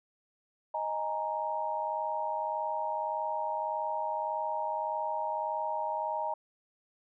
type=chord; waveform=sine; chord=D# suspended fourth; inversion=none; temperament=equal; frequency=622.3 / 830.6 / 932.3 Hz; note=D#5 / G#5 / A#5; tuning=0 / 0 / 0 cents; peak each=-36 / -36 / -33 dBFS; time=0.74-6.34 s; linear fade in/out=5 ms; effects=none